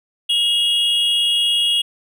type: tone pair together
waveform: triangle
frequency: 2860 / 3317 Hz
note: F7 / G#7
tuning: +41 / -3 cents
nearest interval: minor third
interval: 256 cents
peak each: -16 dBFS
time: 0.29-1.82 s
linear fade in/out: 10 ms
effects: none